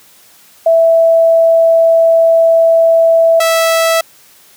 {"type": "tone pair in turn", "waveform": ["sine", "sawtooth"], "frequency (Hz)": [659.3, 656.2], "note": ["E5", "E5"], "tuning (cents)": [0, -8], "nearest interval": "unison", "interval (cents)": 8, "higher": "first", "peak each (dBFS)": -5, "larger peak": "neither", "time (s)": [[0.66, 3.4], [3.4, 4.01]], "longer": "first", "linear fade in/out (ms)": 5, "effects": ["white hiss -44 dBFS RMS until 4.56 s", "high-pass 80 Hz 12 dB/octave"]}